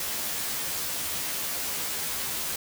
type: noise with comb filter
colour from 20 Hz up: white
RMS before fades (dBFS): -31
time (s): 0-2.56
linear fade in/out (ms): 2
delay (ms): 13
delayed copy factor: +0.9
effects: none